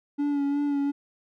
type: tone with vibrato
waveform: triangle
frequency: 285.3 Hz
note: C#4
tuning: 50 cents sharp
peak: -21 dBFS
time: 0.18-0.92 s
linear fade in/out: 20 ms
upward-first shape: sine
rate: 2.8 Hz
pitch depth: 27 cents each way
effects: none